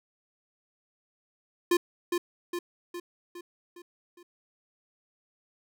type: tone with echo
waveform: square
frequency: 349.7 Hz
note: F4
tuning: 2 cents sharp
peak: -21 dBFS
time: 1.71-1.77 s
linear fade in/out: 5 ms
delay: 410 ms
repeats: 6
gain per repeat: -5 dB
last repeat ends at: 4.23 s
effects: none